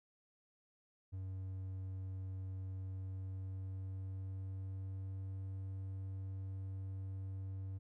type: tone with pitch glide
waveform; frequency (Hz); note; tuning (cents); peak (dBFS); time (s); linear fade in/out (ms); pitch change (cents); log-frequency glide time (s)
triangle; 94.6 to 95.87; F#2 to G2; +39 to -38; -39; 1.12-7.79; 20; +23; 2.69-5.28
effects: none